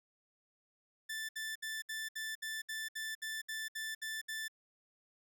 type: tone bursts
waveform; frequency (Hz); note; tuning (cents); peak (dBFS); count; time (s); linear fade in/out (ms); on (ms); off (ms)
sawtooth; 1762; A6; +2; -35; 13; 1.09-4.482; 10; 200; 66
effects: none